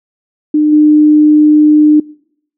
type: tone with level steps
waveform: sine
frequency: 302.1 Hz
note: D4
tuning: 49 cents sharp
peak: -6 / -3 dBFS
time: 0.54-2 s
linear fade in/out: 5 ms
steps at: 0.72 s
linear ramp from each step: 10 ms
effects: noise-tail reverb RT60 0.7 s tail -24 dB re dry